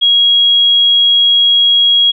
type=tone; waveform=sine; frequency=3300 Hz; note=G#7; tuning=12 cents flat; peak=-6 dBFS; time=0.01-2.12 s; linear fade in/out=20 ms; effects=none